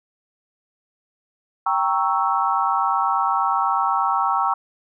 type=chord; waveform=sine; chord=G diminished seventh; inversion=none; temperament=equal; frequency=784 / 932.3 / 1108.7 / 1318.5 Hz; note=G5 / Bb5 / Db6 / Fb6; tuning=0 / 0 / 0 / 0 cents; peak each=-23 dBFS; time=1.66-4.54 s; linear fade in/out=5 ms; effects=none